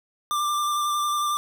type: tone with vibrato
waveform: square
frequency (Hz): 1185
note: D6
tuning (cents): +15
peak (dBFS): -23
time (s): 0.31-1.37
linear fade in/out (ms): 0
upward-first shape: square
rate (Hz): 11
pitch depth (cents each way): 13
effects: none